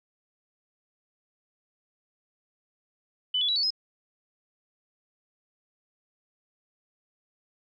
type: tone with pitch steps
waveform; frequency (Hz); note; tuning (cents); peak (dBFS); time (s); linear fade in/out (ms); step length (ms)
sine; 2999 / 3425 / 3912 / 4468 / 5102; F#7 / A7 / B7 / C#8 / D#8; +23 / -47 / -17 / +13 / +43; -23; 3.34-3.705; 5; 73
effects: none